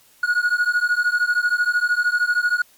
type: beating tone pair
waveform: triangle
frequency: 1444 / 1457 Hz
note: F#6 / F#6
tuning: -43 / -27 cents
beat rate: 13 Hz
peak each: -18 dBFS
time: 0.23-2.62 s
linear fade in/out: 5 ms
effects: white hiss -54 dBFS RMS until 2.77 s + MP3 96 kbps